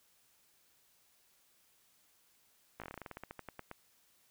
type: slowing click train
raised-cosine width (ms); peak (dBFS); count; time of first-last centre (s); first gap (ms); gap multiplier
0.5; -29; 18; 2.8-3.714; 17; 1.13
effects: white hiss -70 dBFS RMS until 4.3 s